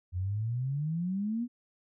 sine exponential sweep, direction up, 86.9 to 247.8 Hz, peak -29 dBFS, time 0.12-1.48 s, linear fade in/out 50 ms, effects none

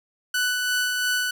sawtooth tone with tremolo, 1489 Hz, F#6, 11 cents sharp, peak -17 dBFS, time 0.34-1.31 s, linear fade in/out 5 ms, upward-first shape sine, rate 2.9 Hz, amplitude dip 30%, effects none

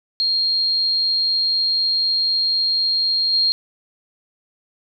sine tone with level steps, 4228 Hz, C8, 17 cents sharp, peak -16 / -14 dBFS, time 0.2-3.52 s, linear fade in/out 0 ms, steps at 3.33 s, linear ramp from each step 2 ms, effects none

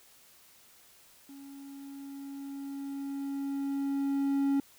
triangle tone with level ramp, 277.2 Hz, C#4, in tune, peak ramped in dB -44 to -22 dBFS, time 1.29-4.6 s, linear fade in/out 2 ms, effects white hiss -59 dBFS RMS until 4.78 s

